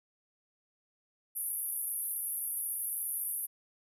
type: band-pass noise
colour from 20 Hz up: pink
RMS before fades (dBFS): -36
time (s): 1.35-3.47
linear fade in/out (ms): 20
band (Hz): 10000 to 13000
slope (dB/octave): 96
effects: none